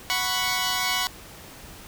10% pulse chord, F# suspended fourth, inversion none, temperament equal, 740 / 987.8 / 1108.7 Hz, F#5 / B5 / C#6, 0 / 0 / 0 cents, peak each -20 / -19 / -19 dBFS, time 0.1-1.07 s, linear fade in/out 0 ms, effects pink hiss -44 dBFS RMS until 1.87 s

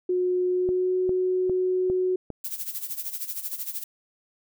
sine tone with pitch glide, 362.9 to 368.6 Hz, F#4 to F#4, -34 to -7 cents, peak -21 dBFS, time 0.09-2.16 s, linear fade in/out 5 ms, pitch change +27 cents, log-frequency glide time 0.49-0.95 s
click train, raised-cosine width 2 ms, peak -20 dBFS, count 5, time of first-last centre 0.69-2.303 s, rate 2.48 Hz
violet noise with tremolo, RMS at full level -30 dBFS, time 2.44-3.84 s, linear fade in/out 5 ms, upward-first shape sine, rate 13 Hz, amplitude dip 75%
effects none

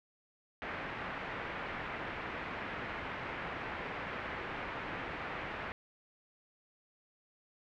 white low-pass noise, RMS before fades -41 dBFS, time 0.62-5.72 s, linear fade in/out 0 ms, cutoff 2200 Hz, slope 24 dB/octave, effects none

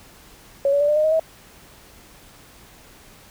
sine tone with pitch steps, 556 / 569.7 / 583.6 / 598 / 612.7 / 627.7 / 643.1 Hz, C#5 / C#5 / D5 / D5 / D#5 / D#5 / E5, +5 / +47 / -11 / +31 / -27 / +15 / -43 cents, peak -15 dBFS, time 0.65-1.196 s, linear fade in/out 2 ms, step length 78 ms, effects pink hiss -48 dBFS RMS until 3.3 s

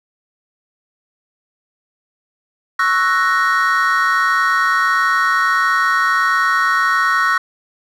triangle chord, F# dominant seventh, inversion second, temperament equal, 1108.7 / 1318.5 / 1480 / 1864.7 Hz, C#6 / E6 / F#6 / A#6, 0 / 0 / 0 / 0 cents, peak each -16 dBFS, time 2.79-7.38 s, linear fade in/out 5 ms, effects tanh soft clip ceiling -4 dBFS

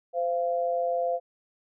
sine tone pair together, 516 / 688.8 Hz, C5 / F5, -24 / -24 cents, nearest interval perfect fourth, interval 500 cents, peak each -27 dBFS, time 0.13-1.2 s, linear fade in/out 50 ms, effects none

